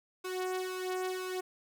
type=tone with flanger; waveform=sawtooth; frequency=370 Hz; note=F#4; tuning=in tune; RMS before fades=-36 dBFS; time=0.24-1.41 s; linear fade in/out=10 ms; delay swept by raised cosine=1.9 to 2.85 ms; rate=2 Hz; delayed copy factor=+0.75; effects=none